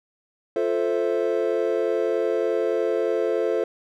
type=chord; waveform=triangle; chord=F major seventh; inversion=none; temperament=equal; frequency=349.2 / 440 / 523.3 / 659.3 Hz; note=F4 / A4 / C5 / E5; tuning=0 / 0 / 0 / 0 cents; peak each=-25 / -22 / -24 / -28 dBFS; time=0.56-3.64 s; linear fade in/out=2 ms; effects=none